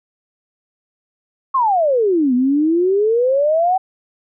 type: exponential two-way sweep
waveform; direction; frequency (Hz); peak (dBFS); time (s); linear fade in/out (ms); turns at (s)
sine; down then up; 1108.7 to 243 to 768; -12; 1.54-3.78; 10; 2.34
effects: none